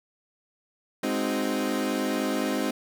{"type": "chord", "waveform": "30% pulse", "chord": "Ab dominant seventh", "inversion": "none", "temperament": "equal", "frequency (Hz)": [207.7, 261.6, 311.1, 370], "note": ["Ab3", "C4", "Eb4", "Gb4"], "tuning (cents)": [0, 0, 0, 0], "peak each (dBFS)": [-29, -26, -28, -32], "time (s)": [1.03, 2.71], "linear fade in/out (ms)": 5, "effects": []}